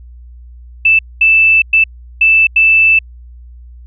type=tone bursts at uneven times; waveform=sine; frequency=2642 Hz; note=E7; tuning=3 cents sharp; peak=-5 dBFS; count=5; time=0.85-0.99 / 1.21-1.62 / 1.73-1.84 / 2.21-2.47 / 2.56-2.99 s; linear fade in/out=5 ms; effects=added 60 Hz sine -32 dBFS peak until 3.86 s